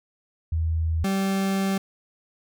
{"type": "tone pair in turn", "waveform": ["sine", "40% pulse"], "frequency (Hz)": [81, 193.99], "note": ["E2", "G3"], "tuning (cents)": [-30, -18], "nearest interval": "octave + minor third", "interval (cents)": 1512, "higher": "second", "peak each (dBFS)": -21, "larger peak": "neither", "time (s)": [[0.52, 1.04], [1.04, 1.78]], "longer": "second", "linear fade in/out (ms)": 5, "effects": []}